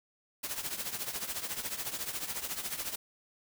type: noise with tremolo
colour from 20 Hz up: white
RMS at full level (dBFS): -34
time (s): 0.43-2.96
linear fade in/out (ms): 10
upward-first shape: triangle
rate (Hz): 14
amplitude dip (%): 80
effects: none